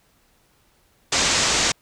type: low-pass noise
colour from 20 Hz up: white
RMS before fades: -20 dBFS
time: 1.12-1.72 s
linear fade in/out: 5 ms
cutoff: 7600 Hz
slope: 48 dB/octave
effects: pink hiss -61 dBFS RMS until 1.81 s